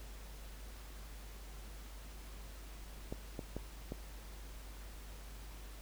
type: clicks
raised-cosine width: 2 ms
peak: -27 dBFS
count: 4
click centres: 3.125 / 3.392 / 3.566 / 3.921 s
effects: added 50 Hz sine -48 dBFS peak until 5.81 s + pink hiss -56 dBFS RMS until 5.81 s